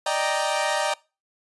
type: chord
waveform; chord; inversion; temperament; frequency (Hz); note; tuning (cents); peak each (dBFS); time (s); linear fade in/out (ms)
sawtooth; Eb major seventh; third; equal; 587.3 / 622.3 / 784 / 932.3; D5 / Eb5 / G5 / Bb5; 0 / 0 / 0 / 0; -24; 0.06-0.94; 5
effects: noise-tail reverb RT60 0.3 s tail -23 dB re dry + resampled to 24000 Hz